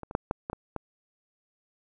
clicks, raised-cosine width 1 ms, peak -24 / -25 / -10 / -13 / -18 / -19 / -18 dBFS, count 7, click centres 0.033 / 0.111 / 0.151 / 0.311 / 0.499 / 0.531 / 0.763 s, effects none

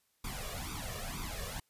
pink noise with flanger, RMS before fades -40 dBFS, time 0.24-1.6 s, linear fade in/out 5 ms, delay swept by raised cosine 0.83 to 1.76 ms, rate 2.1 Hz, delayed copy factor +0.9, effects white hiss -75 dBFS RMS until 1.69 s + resampled to 32000 Hz

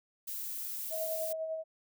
violet noise, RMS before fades -39 dBFS, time 0.27-1.33 s, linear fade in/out 10 ms
sine tone with tremolo, 640 Hz, D#5, 49 cents sharp, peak -32 dBFS, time 0.9-1.64 s, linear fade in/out 50 ms, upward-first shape sine, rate 10 Hz, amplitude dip 40%
effects none

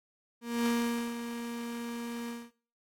35% pulse tone with ADSR envelope, 235.3 Hz, A#3, 16 cents sharp, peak -24 dBFS, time 0.41-2.51 s, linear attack 250 ms, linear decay 480 ms, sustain -10 dB, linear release 220 ms, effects noise-tail reverb RT60 0.4 s tail -17 dB re dry + AAC 64 kbps

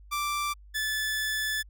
sawtooth tone pair in turn, 1174 / 1736 Hz, D6 / A6, -1 / -24 cents, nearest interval perfect fifth, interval 677 cents, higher second, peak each -24 dBFS, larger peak neither, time 0.11-0.54 / 0.74-1.63 s, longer second, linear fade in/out 20 ms, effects added 50 Hz sine -48 dBFS peak until 1.69 s

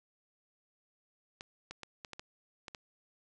clicks, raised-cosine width 0.2 ms, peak -26 dBFS, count 8, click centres 1.409 / 1.71 / 1.833 / 2.048 / 2.133 / 2.195 / 2.682 / 2.748 s, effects resampled to 22050 Hz

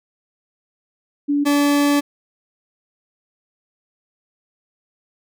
sine / 40% pulse tone pair in turn, 287.8 / 287.8 Hz, D4 / D4, -35 / -35 cents, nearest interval unison, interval 0 cents, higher neither, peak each -15 / -13 dBFS, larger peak second, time 1.28-1.45 / 1.45-2.01 s, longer second, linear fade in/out 20 ms, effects none

